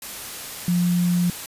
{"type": "tone in noise", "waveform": "sine", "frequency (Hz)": 176.2, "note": "F3", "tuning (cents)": 16, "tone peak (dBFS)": -17, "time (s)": [0.68, 1.3], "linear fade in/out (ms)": 2, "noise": "white", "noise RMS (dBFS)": -34, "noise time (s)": [0.02, 1.46], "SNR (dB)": 14, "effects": ["resampled to 32000 Hz"]}